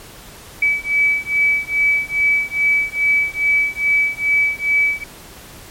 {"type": "beating tone pair", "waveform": "sine", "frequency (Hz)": [2291, 2293.4], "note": ["D7", "D7"], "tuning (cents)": [-44, -42], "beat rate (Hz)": 2.4, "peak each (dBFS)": -17, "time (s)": [0.62, 5.04], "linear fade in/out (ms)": 5, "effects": ["pink hiss -39 dBFS RMS until 5.7 s", "MP3 64 kbps"]}